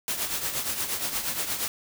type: noise with tremolo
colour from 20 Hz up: white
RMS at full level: -27 dBFS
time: 0.08-1.68 s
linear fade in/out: 0 ms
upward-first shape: triangle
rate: 8.5 Hz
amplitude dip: 65%
effects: none